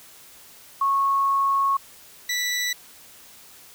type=tone pair in turn; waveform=sine / 20% pulse; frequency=1100 / 1967.9 Hz; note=C#6 / B6; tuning=-14 / -7 cents; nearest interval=minor seventh; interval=1007 cents; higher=second; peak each=-18 / -18 dBFS; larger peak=neither; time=0.81-1.77 / 2.29-2.73 s; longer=first; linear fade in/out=5 ms; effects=white hiss -48 dBFS RMS until 3.74 s